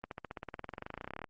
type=accelerating click train; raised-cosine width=0.5 ms; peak=-25 dBFS; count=28; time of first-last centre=0.04-1.242 s; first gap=72 ms; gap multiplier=0.96; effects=Opus 32 kbps